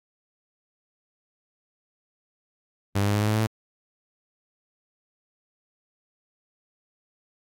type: tone with pitch steps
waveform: sawtooth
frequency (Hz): 99.7 / 101.21 / 102.74 / 104.29 / 105.87 / 107.47 / 109.1 / 110.75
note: G2 / G#2 / G#2 / G#2 / G#2 / A2 / A2 / A2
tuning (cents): +30 / -44 / -18 / +8 / +34 / -40 / -14 / +12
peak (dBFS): -17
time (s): 2.95-3.47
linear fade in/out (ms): 10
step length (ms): 65
effects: AAC 64 kbps